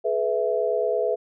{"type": "chord", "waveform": "sine", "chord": "E major", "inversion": "first", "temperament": "equal with one note detuned", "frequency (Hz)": [424.8, 493.9, 659.3], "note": ["G#4", "B4", "E5"], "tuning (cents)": [39, 0, 0], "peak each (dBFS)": -25, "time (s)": [0.04, 1.16], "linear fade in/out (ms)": 20, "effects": []}